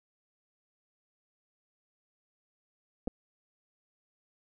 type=clicks; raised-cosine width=2 ms; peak=-21 dBFS; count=2; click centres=3.074 / 3.078 s; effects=none